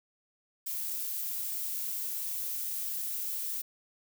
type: noise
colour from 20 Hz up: violet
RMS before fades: -35 dBFS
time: 0.66-3.62 s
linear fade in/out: 10 ms
effects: none